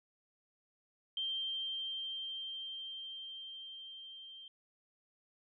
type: tone with level ramp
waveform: sine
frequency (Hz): 3154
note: G7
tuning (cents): +10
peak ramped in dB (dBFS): -34 to -49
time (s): 1.17-4.48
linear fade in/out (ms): 2
effects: none